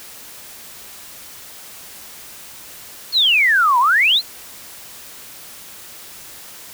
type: exponential two-way sweep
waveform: sine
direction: down then up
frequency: 4435 to 932.3 to 4435 Hz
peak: -11 dBFS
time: 3.12-4.22 s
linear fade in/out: 50 ms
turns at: 3.79 s
effects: white hiss -38 dBFS RMS until 6.73 s